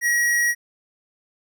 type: tone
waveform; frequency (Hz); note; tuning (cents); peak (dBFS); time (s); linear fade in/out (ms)
square; 1906; A#6; +38; -18; 0.01-0.55; 50
effects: none